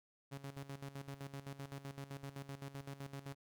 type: tone with tremolo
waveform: sawtooth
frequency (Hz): 138.59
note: C#3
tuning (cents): 0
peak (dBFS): -40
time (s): 0.31-3.35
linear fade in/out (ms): 20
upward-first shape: square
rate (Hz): 7.8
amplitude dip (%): 75
effects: none